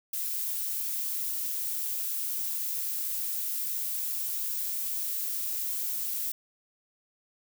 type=noise; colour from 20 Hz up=violet; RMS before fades=-32 dBFS; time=0.13-6.32 s; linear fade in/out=5 ms; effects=none